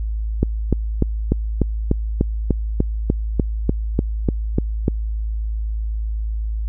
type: click train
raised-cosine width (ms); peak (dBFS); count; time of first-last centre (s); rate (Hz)
3; -3; 16; 0.43-4.881; 3.37
effects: added 54 Hz sine -20 dBFS peak until 6.68 s